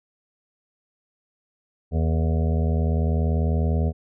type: harmonic tone with a mistuned harmonic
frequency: 80.2 Hz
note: E2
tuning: 47 cents flat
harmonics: 1 / 2 / 3 / 5 / 6 / 7 / 8 / 9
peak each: -20 / -26 / -30 / -34 / -36 / -37 / -38 / -39 dBFS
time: 1.91-3.93 s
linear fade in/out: 50 ms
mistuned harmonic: 5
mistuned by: +45 cents
effects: none